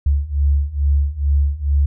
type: beating tone pair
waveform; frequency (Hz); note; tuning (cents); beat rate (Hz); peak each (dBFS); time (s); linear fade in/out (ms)
sine; 69.9 / 72.2; C#2 / D2; +15 / -29; 2.3; -18 / -16; 0.06-1.86; 5
effects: none